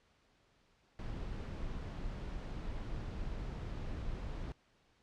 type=noise; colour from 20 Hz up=brown; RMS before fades=-41 dBFS; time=0.99-4.52 s; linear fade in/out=0 ms; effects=pink hiss -71 dBFS RMS until 5.02 s + low-pass 5000 Hz 12 dB/octave